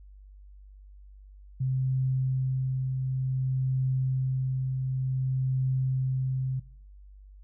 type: tone with tremolo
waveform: sine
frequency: 130.81 Hz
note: C3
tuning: in tune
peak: -23 dBFS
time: 1.6-6.6 s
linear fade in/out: 10 ms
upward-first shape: triangle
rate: 0.55 Hz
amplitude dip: 35%
effects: noise-tail reverb RT60 0.6 s tail -22 dB re dry + added 49 Hz sine -47 dBFS peak until 7.43 s